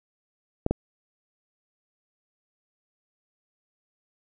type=clicks; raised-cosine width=2 ms; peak=-9 dBFS; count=2; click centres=0.664 / 0.71 s; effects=none